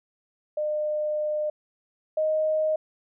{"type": "tone pair in turn", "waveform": "sine", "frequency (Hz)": [605, 622.7], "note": ["D#5", "D#5"], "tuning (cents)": [-49, 1], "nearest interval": "unison", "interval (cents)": 50, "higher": "second", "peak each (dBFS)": [-24, -21], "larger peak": "second", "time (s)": [[0.57, 1.5], [2.17, 2.76]], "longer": "first", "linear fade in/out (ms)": 5, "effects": []}